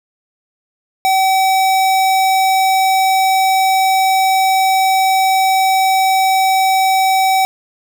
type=tone; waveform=square; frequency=764 Hz; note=G5; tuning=45 cents flat; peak=-11 dBFS; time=1.05-7.45 s; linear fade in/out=0 ms; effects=none